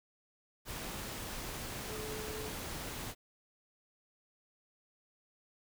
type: tone in noise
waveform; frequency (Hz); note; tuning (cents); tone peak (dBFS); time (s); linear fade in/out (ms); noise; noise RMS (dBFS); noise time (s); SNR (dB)
sine; 432.4; A4; -30; -43; 1.87-2.52; 50; pink; -42; 0.65-3.15; -4
effects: none